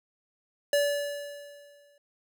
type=tone with exponential decay; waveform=square; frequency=576 Hz; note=D5; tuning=34 cents flat; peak=-21 dBFS; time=0.73-1.98 s; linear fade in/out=2 ms; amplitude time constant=270 ms; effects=none